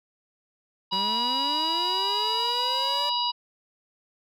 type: harmonic tone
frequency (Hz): 969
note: B5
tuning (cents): -33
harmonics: 1 / 3 / 4 / 5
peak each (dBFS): -27 / -30 / -30 / -30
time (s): 0.91-3.32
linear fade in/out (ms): 20
type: linear sweep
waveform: sawtooth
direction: up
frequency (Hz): 182.9 to 587.3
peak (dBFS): -30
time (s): 0.92-3.1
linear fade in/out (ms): 10
effects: none